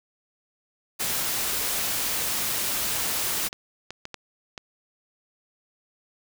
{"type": "noise", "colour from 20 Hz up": "white", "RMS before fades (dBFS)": -27, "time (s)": [0.99, 3.49], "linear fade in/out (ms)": 20}
{"type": "clicks", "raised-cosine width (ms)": 0.2, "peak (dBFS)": -18, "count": 10, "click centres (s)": [1.812, 2.066, 2.388, 2.768, 3.157, 3.529, 3.906, 4.054, 4.143, 4.578]}
{"effects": []}